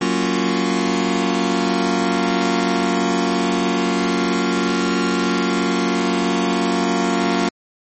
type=chord; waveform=sawtooth; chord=Gb major seventh; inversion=none; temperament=just; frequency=185 / 231.2 / 277.5 / 346.9 Hz; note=Gb3 / Bb3 / Db4 / F4; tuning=0 / -14 / +2 / -12 cents; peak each=-18 dBFS; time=0.01-7.49 s; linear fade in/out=5 ms; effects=MP3 32 kbps